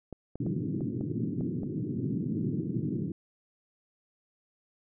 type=clicks; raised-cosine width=2 ms; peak=-26 dBFS; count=7; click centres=0.127 / 0.356 / 0.465 / 0.808 / 1.01 / 1.409 / 1.633 s
type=band-pass noise; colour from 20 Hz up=pink; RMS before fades=-32 dBFS; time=0.4-3.12 s; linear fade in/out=5 ms; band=110 to 360 Hz; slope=48 dB/octave
effects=none